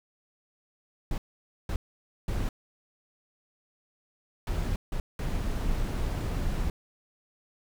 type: noise bursts at uneven times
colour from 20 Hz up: brown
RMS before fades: -29 dBFS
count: 6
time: 1.11-1.18 / 1.69-1.76 / 2.28-2.49 / 4.47-4.76 / 4.92-5 / 5.19-6.7 s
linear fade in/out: 2 ms
effects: none